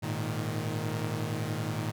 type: chord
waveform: sawtooth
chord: Ab suspended second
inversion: none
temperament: equal with one note detuned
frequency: 105.82 / 116.54 / 155.56 Hz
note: Ab2 / Bb2 / Eb3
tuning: +33 / 0 / 0 cents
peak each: -31 dBFS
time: 0.02-1.92 s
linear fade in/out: 20 ms
effects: none